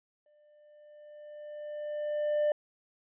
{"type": "tone with exponential growth", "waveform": "triangle", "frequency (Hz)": 596, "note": "D5", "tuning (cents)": 25, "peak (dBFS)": -21, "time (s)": [0.26, 2.52], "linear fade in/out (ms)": 2, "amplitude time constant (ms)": 490, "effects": ["tanh soft clip ceiling -17 dBFS", "resampled to 8000 Hz"]}